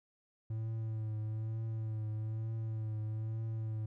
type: tone with vibrato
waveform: triangle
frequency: 110 Hz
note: A2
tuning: in tune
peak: -33 dBFS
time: 0.5-3.86 s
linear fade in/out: 5 ms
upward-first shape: triangle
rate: 1.1 Hz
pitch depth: 37 cents each way
effects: none